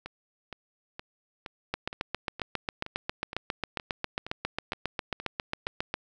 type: two click trains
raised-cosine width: 0.3 ms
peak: -22 / -13 dBFS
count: 13 / 32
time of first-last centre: 0.06-5.667 / 1.74-5.941 s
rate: 2.14 / 7.38 Hz
effects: none